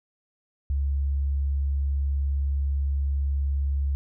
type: tone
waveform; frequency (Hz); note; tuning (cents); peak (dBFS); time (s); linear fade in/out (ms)
sine; 69.6; C#2; +8; -22; 0.7-3.95; 0
effects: none